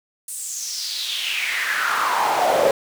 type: noise with high-pass filter sweep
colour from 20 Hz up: brown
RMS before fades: -22 dBFS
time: 0.28-2.71 s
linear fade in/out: 2 ms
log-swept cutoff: 9300 to 510 Hz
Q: 4.4
effects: none